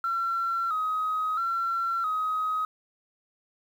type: tone with vibrato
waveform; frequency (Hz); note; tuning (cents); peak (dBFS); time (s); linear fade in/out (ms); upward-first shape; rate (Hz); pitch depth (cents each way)
sine; 1309; E6; -13; -24; 0.04-2.65; 2; square; 0.75; 63
effects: tanh soft clip ceiling -21 dBFS + 9-bit